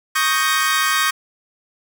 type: chord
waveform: sawtooth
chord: Eb dominant seventh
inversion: third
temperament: equal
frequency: 1108.7 / 1244.5 / 1568 / 1864.7 Hz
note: Db6 / Eb6 / G6 / Bb6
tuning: 0 / 0 / 0 / 0 cents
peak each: -18 dBFS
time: 0.15-1.11 s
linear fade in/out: 10 ms
effects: none